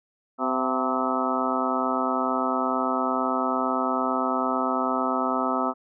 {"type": "harmonic tone with a mistuned harmonic", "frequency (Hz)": 128.9, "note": "C3", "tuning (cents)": -26, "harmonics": [2, 3, 4, 5, 6, 7, 8, 9, 10], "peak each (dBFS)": [-28, -34, -34, -30, -33, -32, -34, -32, -28], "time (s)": [0.38, 5.74], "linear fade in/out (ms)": 50, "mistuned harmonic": 5, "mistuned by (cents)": 58, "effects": []}